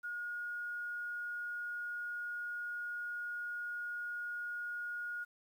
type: tone with quantisation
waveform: sine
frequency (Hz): 1437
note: F6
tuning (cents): +49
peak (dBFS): -38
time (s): 0.03-5.25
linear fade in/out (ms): 20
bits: 11
effects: none